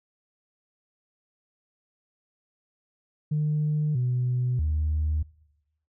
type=tone with pitch steps; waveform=sine; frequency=151.2 / 124.7 / 76.7 Hz; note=D#3 / B2 / D#2; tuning=-49 / +17 / -24 cents; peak=-21 dBFS; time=3.31-5.23 s; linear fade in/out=10 ms; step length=640 ms; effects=noise-tail reverb RT60 1.0 s tail -24 dB re dry + tanh soft clip ceiling -19 dBFS